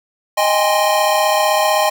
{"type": "chord", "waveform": "square", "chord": "Ab major seventh", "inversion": "second", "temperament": "equal with one note detuned", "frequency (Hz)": [622.3, 794.9, 830.6, 1046.5], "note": ["Eb5", "G5", "Ab5", "C6"], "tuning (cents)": [0, 24, 0, 0], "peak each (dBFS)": [-17, -20, -20, -20], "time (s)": [0.37, 1.9], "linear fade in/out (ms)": 10, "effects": []}